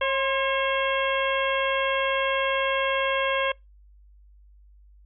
harmonic tone with a mistuned harmonic, 542 Hz, C#5, 39 cents flat, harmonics 1 / 2 / 3 / 4 / 5 / 6, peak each -25 / -28 / -30 / -31 / -32 / -33 dBFS, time 0.01-3.52 s, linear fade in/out 5 ms, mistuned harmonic 2, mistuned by -45 cents, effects noise-tail reverb RT60 0.2 s tail -25 dB re dry + added 50 Hz sine -50 dBFS peak until 5.05 s

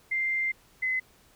sine tone pair in turn, 2093 / 2037 Hz, C7 / C7, 0 / -47 cents, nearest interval unison, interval 47 cents, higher first, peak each -25 dBFS, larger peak neither, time 0.11-0.52 / 0.82-1 s, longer first, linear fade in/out 10 ms, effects pink hiss -60 dBFS RMS until 1.35 s

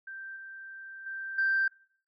sine tone with level steps, 1568 Hz, G6, in tune, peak -39 / -42 / -35 / -23 dBFS, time 0.07-1.68 s, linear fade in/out 5 ms, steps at 0.36 / 1.06 / 1.38 s, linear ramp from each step 5 ms, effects noise-tail reverb RT60 0.5 s tail -22 dB re dry + tanh soft clip ceiling -19 dBFS

